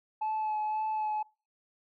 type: tone with vibrato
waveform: sine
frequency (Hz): 861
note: A5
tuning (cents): -38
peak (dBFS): -27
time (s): 0.21-1.23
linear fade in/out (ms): 10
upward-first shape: sine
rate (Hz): 1.9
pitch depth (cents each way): 17
effects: noise-tail reverb RT60 0.3 s tail -24 dB re dry + tanh soft clip ceiling -27 dBFS